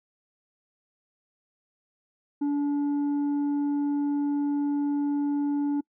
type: tone with tanh clipping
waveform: sine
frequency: 288 Hz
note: D4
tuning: 34 cents flat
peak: -24 dBFS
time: 2.41-5.81 s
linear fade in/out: 10 ms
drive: 4 dB
effects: noise-tail reverb RT60 0.1 s tail -26 dB re dry